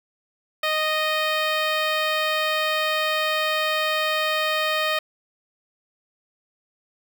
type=tone with notch filter; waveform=10% pulse; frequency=620 Hz; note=D#5; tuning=6 cents flat; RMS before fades=-23 dBFS; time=0.63-4.99 s; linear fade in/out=5 ms; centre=9400 Hz; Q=0.94; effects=none